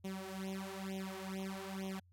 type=tone with flanger; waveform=sawtooth; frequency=191.6 Hz; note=G3; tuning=39 cents flat; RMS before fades=-43 dBFS; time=0.04-2 s; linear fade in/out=10 ms; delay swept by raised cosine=0.31 to 4.91 ms; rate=1.1 Hz; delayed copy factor=+0.8; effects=added 89 Hz sine -63 dBFS peak until 2.12 s + AAC 48 kbps